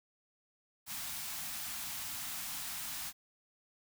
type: band-stop noise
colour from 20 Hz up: white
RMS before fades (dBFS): -41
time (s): 0.86-3.13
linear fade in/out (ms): 50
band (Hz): 290 to 670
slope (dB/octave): 48
effects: none